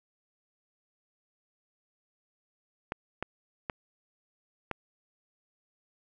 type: clicks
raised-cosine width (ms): 0.5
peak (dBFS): -17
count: 4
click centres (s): 2.921 / 3.226 / 3.698 / 4.713
effects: none